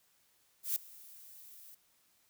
violet noise with ADSR envelope, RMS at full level -31 dBFS, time 0.63-1.75 s, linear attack 130 ms, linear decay 4 ms, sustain -23 dB, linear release 8 ms, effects white hiss -71 dBFS RMS until 2.29 s

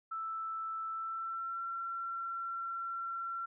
sine tone with pitch glide, 1321 to 1358.9 Hz, E6 to F6, +3 to -48 cents, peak -36 dBFS, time 0.11-3.46 s, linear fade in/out 10 ms, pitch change +49 cents, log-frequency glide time 0.89-1.63 s, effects none

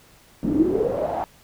brown noise with band-pass filter sweep, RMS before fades -22 dBFS, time 0.43-1.24 s, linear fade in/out 0 ms, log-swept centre 250 to 810 Hz, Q 9, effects pink hiss -53 dBFS RMS until 1.43 s

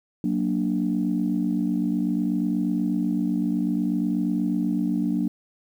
sine chord, Gb augmented, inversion none, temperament equal, 185 / 233.1 / 293.7 Hz, Gb3 / Bb3 / D4, 0 / 0 / 0 cents, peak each -25 dBFS, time 0.24-5.28 s, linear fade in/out 2 ms, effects tanh soft clip ceiling -13 dBFS + 9-bit

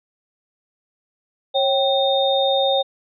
sine tone cluster, 545 / 778 / 3667 Hz, C#5 / G5 / A#7, -29 / -13 / -29 cents, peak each -18 / -22 / -21 dBFS, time 1.54-2.83 s, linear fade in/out 20 ms, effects none

